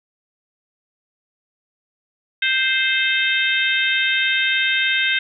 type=harmonic tone; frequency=523.3 Hz; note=C5; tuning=in tune; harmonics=3 / 4 / 5 / 6 / 7; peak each=-21 / -22 / -23 / -24 / -24 dBFS; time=2.42-5.19 s; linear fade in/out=5 ms; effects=none